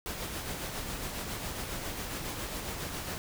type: noise with tremolo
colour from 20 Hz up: pink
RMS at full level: -36 dBFS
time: 0.06-3.18 s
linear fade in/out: 0 ms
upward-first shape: sine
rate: 7.3 Hz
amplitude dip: 35%
effects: none